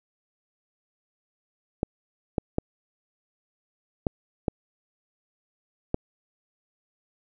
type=clicks; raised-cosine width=2 ms; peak=-10 dBFS; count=6; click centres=1.831 / 2.382 / 2.584 / 4.068 / 4.482 / 5.944 s; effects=none